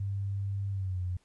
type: tone with pitch glide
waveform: sine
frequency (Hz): 99 to 90.26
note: G2 to F#2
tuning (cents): +18 to -42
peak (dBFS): -30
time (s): 0-1.17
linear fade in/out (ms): 5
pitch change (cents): -160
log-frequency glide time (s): 0.71-1.01
effects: pink hiss -70 dBFS RMS until 1.24 s + resampled to 24000 Hz